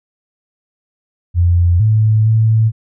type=tone with pitch steps; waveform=sine; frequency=87.1 / 108.8 / 111 Hz; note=F2 / A2 / A2; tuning=-4 / -19 / +16 cents; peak=-8 dBFS; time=1.34-2.72 s; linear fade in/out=50 ms; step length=460 ms; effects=none